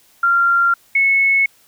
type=tone pair in turn; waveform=sine; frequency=1384 / 2197 Hz; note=F6 / C#7; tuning=-16 / -16 cents; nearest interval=minor sixth; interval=800 cents; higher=second; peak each=-11 dBFS; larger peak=neither; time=0.23-0.74 / 0.95-1.46 s; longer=neither; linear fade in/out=5 ms; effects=white hiss -53 dBFS RMS until 1.67 s